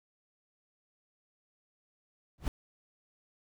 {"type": "noise with exponential growth", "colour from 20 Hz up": "brown", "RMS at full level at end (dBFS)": -26, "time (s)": [2.38, 2.48], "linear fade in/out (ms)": 1, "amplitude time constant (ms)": 20, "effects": []}